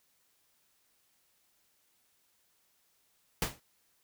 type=noise with exponential decay; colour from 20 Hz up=pink; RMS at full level=-27 dBFS; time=3.42-3.6 s; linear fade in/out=1 ms; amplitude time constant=38 ms; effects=white hiss -72 dBFS RMS until 4.03 s